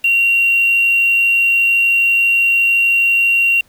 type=tone with quantisation; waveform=sine; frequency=2753 Hz; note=F7; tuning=25 cents flat; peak=-10 dBFS; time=0.04-3.61 s; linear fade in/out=5 ms; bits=5; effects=pink hiss -53 dBFS RMS until 3.68 s